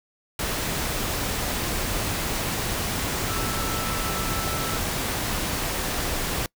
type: tone in noise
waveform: sine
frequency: 1322 Hz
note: E6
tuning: 5 cents sharp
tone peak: -33 dBFS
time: 3.28-4.78 s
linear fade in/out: 2 ms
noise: pink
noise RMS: -27 dBFS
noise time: 0.39-6.46 s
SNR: -9 dB
effects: noise-tail reverb RT60 0.1 s tail -25 dB re dry